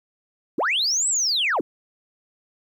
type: linear two-way sweep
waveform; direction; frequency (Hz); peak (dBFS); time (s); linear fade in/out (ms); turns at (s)
sine; up then down; 205.6 to 8060 to 205.6; -18; 0.58-1.61; 5; 1.08
effects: tanh soft clip ceiling -15 dBFS + 10-bit